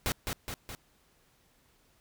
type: noise with echo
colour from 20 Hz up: pink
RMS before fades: -30 dBFS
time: 0.06-0.12 s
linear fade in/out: 0 ms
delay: 210 ms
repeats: 3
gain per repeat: -4 dB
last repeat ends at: 0.75 s
effects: pink hiss -67 dBFS RMS until 2 s